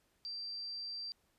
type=tone; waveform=sine; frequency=4699 Hz; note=D8; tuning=in tune; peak=-40 dBFS; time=0.25-1.12 s; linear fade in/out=0 ms; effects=pink hiss -75 dBFS RMS until 1.38 s + resampled to 32000 Hz